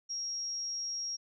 sine tone, 5600 Hz, F8, 4 cents sharp, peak -34 dBFS, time 0.09-1.17 s, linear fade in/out 20 ms, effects none

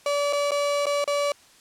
35% pulse tone with dropouts, 575 Hz, D5, 37 cents flat, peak -20 dBFS, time 0.06-1.32 s, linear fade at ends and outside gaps 2 ms, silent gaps 0.327-0.331 / 0.509-0.517 / 0.857-0.866 / 1.042-1.076 s, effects white hiss -54 dBFS RMS until 1.6 s + low-pass 9000 Hz 12 dB/octave

